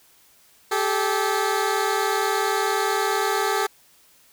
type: tone pair together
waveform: 15% pulse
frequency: 392 / 432.1 Hz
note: G4 / A4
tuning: 0 / -31 cents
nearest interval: major second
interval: 169 cents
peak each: -17 / -17 dBFS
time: 0.71-3.67 s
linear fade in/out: 10 ms
effects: white hiss -56 dBFS RMS until 4.32 s